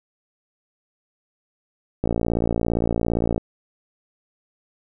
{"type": "click train", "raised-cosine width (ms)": 2, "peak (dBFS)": -8, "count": 78, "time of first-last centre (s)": [2.04, 3.379], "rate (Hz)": 57.5, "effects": []}